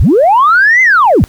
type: linear two-way sweep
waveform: sine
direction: up then down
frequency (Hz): 36.77 to 2093 to 40.88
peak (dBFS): -3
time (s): 0-1.24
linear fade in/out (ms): 0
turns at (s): 0.82
effects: tanh soft clip ceiling 0 dBFS + pink hiss -41 dBFS RMS until 1.28 s

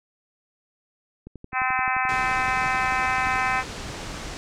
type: click train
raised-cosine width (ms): 3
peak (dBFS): -26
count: 27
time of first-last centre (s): 1.27-3.531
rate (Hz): 11.5
type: harmonic tone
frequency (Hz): 257.5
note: C4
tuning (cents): -28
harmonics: 3 / 4 / 5 / 6 / 7 / 8 / 9 / 10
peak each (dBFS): -27 / -28 / -29 / -30 / -30 / -31 / -32 / -32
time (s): 1.52-3.64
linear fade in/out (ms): 50
type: low-pass noise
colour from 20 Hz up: pink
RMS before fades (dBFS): -35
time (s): 2.09-4.37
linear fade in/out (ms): 0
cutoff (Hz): 7700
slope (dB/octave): 24
effects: none

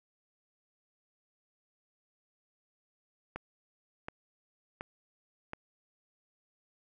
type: click train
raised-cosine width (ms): 0.5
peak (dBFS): -23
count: 4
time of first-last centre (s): 3.36-5.534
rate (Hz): 1.38
effects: none

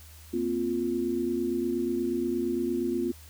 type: chord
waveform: sine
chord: Bb suspended second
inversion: none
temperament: equal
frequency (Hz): 233.1 / 261.6 / 349.2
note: Bb3 / C4 / F4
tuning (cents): 0 / 0 / 0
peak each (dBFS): -33 / -31 / -28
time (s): 0.33-3.12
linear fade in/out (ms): 10
effects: added 78 Hz sine -48 dBFS peak until 3.29 s + white hiss -53 dBFS RMS until 3.29 s

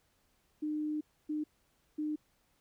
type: tone bursts at uneven times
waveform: sine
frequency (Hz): 303.5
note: D#4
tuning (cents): -43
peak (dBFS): -32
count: 3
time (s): 0.62-1.01 / 1.29-1.44 / 1.98-2.16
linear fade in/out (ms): 10
effects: pink hiss -73 dBFS RMS until 2.6 s

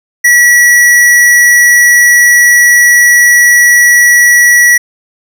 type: tone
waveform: square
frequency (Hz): 1936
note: B6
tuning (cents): -35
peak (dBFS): -3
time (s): 0.24-4.78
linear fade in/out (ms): 10
effects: none

